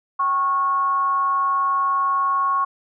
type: tone with frequency modulation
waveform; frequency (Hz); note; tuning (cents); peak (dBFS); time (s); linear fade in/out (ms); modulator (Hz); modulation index
sine; 1100; C#6; -14; -17; 0.19-2.65; 10; 323; 0.3
effects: none